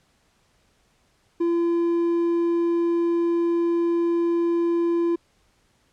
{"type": "tone with hard clipping", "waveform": "sine", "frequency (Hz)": 340, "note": "F4", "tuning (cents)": -46, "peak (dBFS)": -20, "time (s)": [1.4, 5.16], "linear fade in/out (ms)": 10, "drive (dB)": 3, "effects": ["pink hiss -64 dBFS RMS until 5.92 s", "low-pass 9000 Hz 12 dB/octave"]}